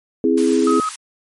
sine chord, C augmented, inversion none, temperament equal, 261.6 / 329.6 / 415.3 Hz, C4 / E4 / G#4, 0 / 0 / 0 cents, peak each -17 dBFS, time 0.24-0.8 s, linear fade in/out 2 ms
white high-pass noise, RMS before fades -31 dBFS, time 0.37-0.96 s, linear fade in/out 10 ms, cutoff 850 Hz, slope 96 dB/octave
sine tone, 1266 Hz, D#6, 30 cents sharp, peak -18 dBFS, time 0.67-0.89 s, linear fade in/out 2 ms
effects MP3 48 kbps

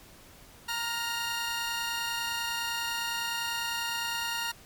15% pulse tone pair together, 930.7 / 1411 Hz, A#5 / F6, -3 / +17 cents, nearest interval perfect fifth, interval 720 cents, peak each -26 / -27 dBFS, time 0.68-4.52 s, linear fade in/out 10 ms, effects pink hiss -53 dBFS RMS until 4.65 s + MP3 96 kbps

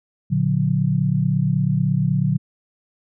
sine chord, Bb augmented, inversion none, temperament just, 116.54 / 145.68 / 182.1 Hz, Bb2 / D3 / F#3, 0 / -14 / -27 cents, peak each -23 / -19 / -21 dBFS, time 0.3-2.38 s, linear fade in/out 20 ms, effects none

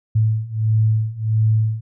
sine beating tone pair, 108.8 / 110.3 Hz, A2 / A2, -19 / +5 cents, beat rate 1.5 Hz, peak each -19 / -17 dBFS, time 0.15-1.81 s, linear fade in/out 10 ms, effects none

